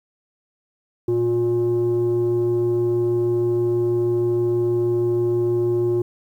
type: tone pair together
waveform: sine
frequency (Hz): 116.54 / 355.9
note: A#2 / F4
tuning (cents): 0 / +33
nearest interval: octave + perfect fifth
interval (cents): 1933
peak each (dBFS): -23 / -16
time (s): 1.08-6.02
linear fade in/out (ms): 5
effects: tanh soft clip ceiling -14 dBFS + 9-bit